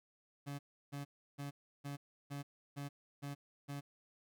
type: tone bursts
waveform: 30% pulse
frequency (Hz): 141.9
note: C#3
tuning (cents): +41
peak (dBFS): -39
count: 8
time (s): 0.46-3.81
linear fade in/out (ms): 20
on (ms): 130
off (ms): 330
effects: none